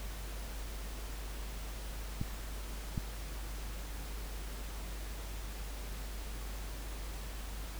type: clicks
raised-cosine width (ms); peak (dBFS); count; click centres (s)
5; -21; 2; 2.214 / 2.978
effects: added 50 Hz sine -40 dBFS peak until 7.79 s + pink hiss -48 dBFS RMS until 7.79 s